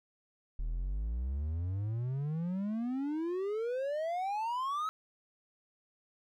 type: exponential sweep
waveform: triangle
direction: up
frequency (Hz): 37.04 to 1301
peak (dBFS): -30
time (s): 0.59-4.89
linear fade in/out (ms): 0
effects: none